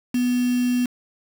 sine tone with quantisation, 246.9 Hz, B3, in tune, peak -18 dBFS, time 0.14-0.86 s, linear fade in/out 5 ms, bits 5, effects none

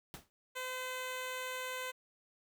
pink noise with exponential decay, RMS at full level -44 dBFS, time 0.14-0.3 s, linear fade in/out 0 ms, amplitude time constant 34 ms
10% pulse tone, 511 Hz, C5, 41 cents flat, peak -30 dBFS, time 0.55-1.92 s, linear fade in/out 20 ms
effects none

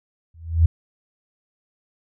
sine tone with exponential growth, 82.41 Hz, E2, in tune, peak -8 dBFS, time 0.34-0.66 s, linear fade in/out 5 ms, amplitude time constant 69 ms, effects none

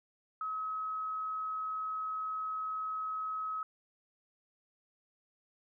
sine tone, 1279 Hz, D#6, 47 cents sharp, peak -34 dBFS, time 0.41-3.63 s, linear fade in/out 2 ms, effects none

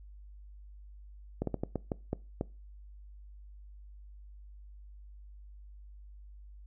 slowing click train, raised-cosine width 2 ms, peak -18 dBFS, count 8, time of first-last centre 1.42-2.411 s, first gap 53 ms, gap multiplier 1.32, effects noise-tail reverb RT60 0.3 s tail -22 dB re dry + added 50 Hz sine -48 dBFS peak until 6.66 s

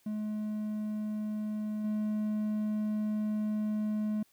triangle tone with level steps, 212.8 Hz, G#3, 42 cents sharp, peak -30 / -27 dBFS, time 0.06-4.23 s, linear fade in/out 5 ms, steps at 1.84 s, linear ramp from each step 5 ms, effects white hiss -68 dBFS RMS until 4.32 s

